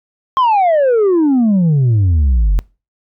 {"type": "exponential sweep", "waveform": "sine", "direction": "down", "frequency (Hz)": [1079, 43.37], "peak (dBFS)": -6, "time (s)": [0.37, 2.59], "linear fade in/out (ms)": 0, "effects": ["noise-tail reverb RT60 0.3 s tail -26 dB re dry", "tanh soft clip ceiling -8 dBFS"]}